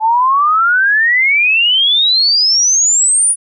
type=exponential sweep; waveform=sine; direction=up; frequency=859 to 9850 Hz; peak=-8 dBFS; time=0-3.36 s; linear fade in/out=50 ms; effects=none